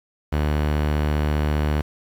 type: tone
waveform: sawtooth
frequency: 75 Hz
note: D2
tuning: 37 cents sharp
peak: -15 dBFS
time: 0.32-1.82 s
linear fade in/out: 10 ms
effects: low-pass 3000 Hz 12 dB/octave + 7-bit